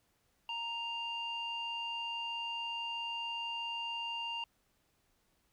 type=tone with low-pass filter; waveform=square; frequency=932.3 Hz; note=A#5; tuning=in tune; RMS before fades=-39 dBFS; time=0.49-4.44 s; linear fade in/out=2 ms; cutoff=3100 Hz; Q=8.2; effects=pink hiss -75 dBFS RMS until 5.52 s